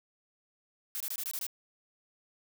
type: noise bursts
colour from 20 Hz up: blue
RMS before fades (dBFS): -36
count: 7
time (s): 0.95-1.466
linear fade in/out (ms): 0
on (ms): 54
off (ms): 23
effects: none